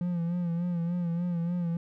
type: tone with vibrato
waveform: triangle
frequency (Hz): 172.6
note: F3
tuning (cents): -20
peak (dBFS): -25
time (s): 0.01-1.77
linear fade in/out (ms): 2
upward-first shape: sine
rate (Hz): 3.4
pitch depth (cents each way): 53
effects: none